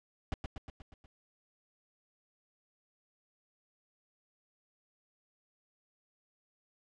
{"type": "noise with echo", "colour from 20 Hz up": "brown", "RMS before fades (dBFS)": -34, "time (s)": [0.32, 0.34], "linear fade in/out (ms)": 0, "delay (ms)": 120, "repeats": 6, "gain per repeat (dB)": -4, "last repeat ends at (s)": 1.06, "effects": ["low-pass 5000 Hz 12 dB/octave"]}